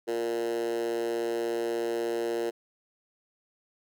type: tone with high-pass filter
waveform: 10% pulse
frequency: 116.54 Hz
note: A#2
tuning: in tune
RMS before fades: -30 dBFS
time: 0.07-2.51 s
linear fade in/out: 20 ms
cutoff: 400 Hz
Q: 8.8
effects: none